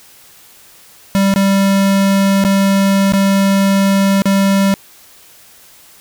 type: tone with dropouts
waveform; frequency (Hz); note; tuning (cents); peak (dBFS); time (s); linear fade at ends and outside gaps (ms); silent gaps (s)
square; 196; G3; 0; -10; 1.15-4.74; 0; 1.339-1.36 / 2.44-2.449 / 3.122-3.135 / 4.22-4.256
effects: white hiss -43 dBFS RMS until 6 s